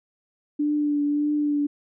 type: tone with vibrato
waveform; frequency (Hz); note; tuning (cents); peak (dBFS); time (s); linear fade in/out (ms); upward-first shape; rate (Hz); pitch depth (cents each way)
sine; 293.7; D4; 0; -20; 0.59-1.67; 10; triangle; 1.7; 25
effects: none